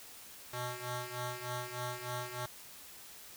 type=ring-modulated tone; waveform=10% pulse; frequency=246.9 Hz; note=B3; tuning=in tune; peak=-27 dBFS; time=0.53-2.46 s; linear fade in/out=5 ms; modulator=372 Hz; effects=white hiss -52 dBFS RMS until 3.36 s